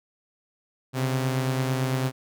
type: beating tone pair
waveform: sawtooth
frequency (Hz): 129.9 / 138.8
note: C3 / C#3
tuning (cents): -12 / +3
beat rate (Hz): 8.9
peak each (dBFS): -20 / -29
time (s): 0.93-2.12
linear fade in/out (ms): 50
effects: none